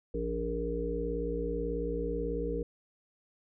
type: harmonic tone with a mistuned harmonic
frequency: 58.27 Hz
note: A#1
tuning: in tune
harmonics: 1 / 3 / 5 / 7 / 8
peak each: -36 / -40 / -39 / -39 / -34 dBFS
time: 0.14-2.63 s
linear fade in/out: 5 ms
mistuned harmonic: 1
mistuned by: -100 cents
effects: none